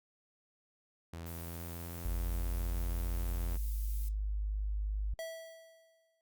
sawtooth tone with pitch glide, 83.6 to 86.35 Hz, E2 to F2, +25 to -19 cents, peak -38 dBFS, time 1.13-3.57 s, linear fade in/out 5 ms, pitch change +56 cents, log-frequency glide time 1.31-2.39 s
violet noise, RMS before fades -49 dBFS, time 1.26-4.09 s, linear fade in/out 5 ms
sine tone, 51.3 Hz, G#1, 21 cents flat, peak -32 dBFS, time 2.05-5.14 s, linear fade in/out 5 ms
square tone with exponential decay, 654 Hz, E5, 14 cents flat, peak -38 dBFS, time 5.19-6.21 s, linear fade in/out 1 ms, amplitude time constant 220 ms
effects Opus 48 kbps

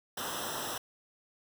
pink noise with comb filter, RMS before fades -37 dBFS, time 0.17-0.78 s, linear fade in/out 5 ms, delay 0.44 ms, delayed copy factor -1, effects none

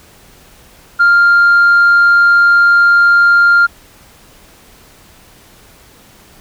sine tone, 1398 Hz, F6, 1 cent sharp, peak -3 dBFS, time 0.99-3.67 s, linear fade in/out 20 ms, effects tanh soft clip ceiling -3 dBFS + pink hiss -43 dBFS RMS until 6.4 s

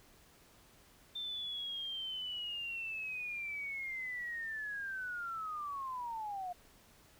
sine linear sweep, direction down, 3583 to 702 Hz, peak -38 dBFS, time 1.15-6.53 s, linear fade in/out 10 ms, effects pink hiss -63 dBFS RMS until 7.19 s

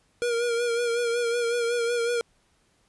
square tone with vibrato, 473 Hz, A#4, 25 cents sharp, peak -24 dBFS, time 0.22-2.21 s, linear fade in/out 0 ms, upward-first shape sine, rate 5.4 Hz, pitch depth 39 cents each way, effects pink hiss -66 dBFS RMS until 2.88 s + resampled to 24000 Hz

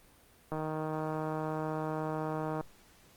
click train, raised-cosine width 1 ms, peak -22 dBFS, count 327, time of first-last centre 0.52-2.61 s, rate 156 Hz, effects pink hiss -61 dBFS RMS until 3.16 s + Opus 32 kbps

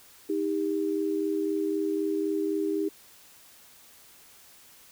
sine tone pair together, 314.6 / 398.5 Hz, D#4 / G4, +19 / +28 cents, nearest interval major third, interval 409 cents, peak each -28 dBFS, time 0.29-2.89 s, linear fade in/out 10 ms, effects white hiss -54 dBFS RMS until 4.91 s

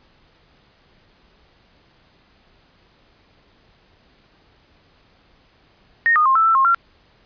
sine tone with pitch steps, 1852 / 1228 / 1062 / 1321 / 1332 / 1071 / 1371 Hz, A#6 / D#6 / C6 / E6 / E6 / C6 / F6, -12 / -23 / +25 / +3 / +18 / +40 / -32 cents, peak -12 dBFS, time 6.06-6.746 s, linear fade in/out 0 ms, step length 98 ms, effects pink hiss -56 dBFS RMS until 7.25 s + resampled to 11025 Hz

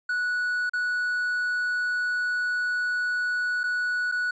triangle tone with dropouts, 1472 Hz, F#6, 9 cents flat, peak -22 dBFS, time 0.09-4.31 s, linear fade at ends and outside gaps 5 ms, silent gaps 0.696-0.734 / 3.634-3.638 / 4.116-4.121 s, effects resampled to 16000 Hz

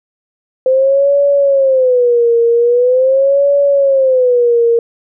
sine tone with vibrato, 514 Hz, C5, 31 cents flat, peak -7 dBFS, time 0.66-4.79 s, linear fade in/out 2 ms, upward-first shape sine, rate 0.43 Hz, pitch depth 170 cents each way, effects none

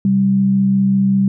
sine tone pair together, 130.3 / 195.56 Hz, C3 / G3, -7 / -4 cents, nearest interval perfect fifth, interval 703 cents, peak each -22 / -11 dBFS, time 0.05-1.28 s, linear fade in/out 2 ms, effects none

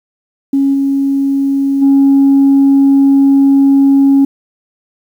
sine tone with level steps, 275.3 Hz, C#4, 12 cents flat, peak -7 / -9 / -3 dBFS, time 0.53-4.25 s, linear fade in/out 5 ms, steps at 0.73 / 1.81 s, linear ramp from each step 20 ms, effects tanh soft clip ceiling -2 dBFS + 7-bit

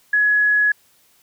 sine tone, 1685 Hz, G#6, 25 cents sharp, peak -13 dBFS, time 0.13-0.72 s, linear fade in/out 5 ms, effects white hiss -57 dBFS RMS until 1.22 s

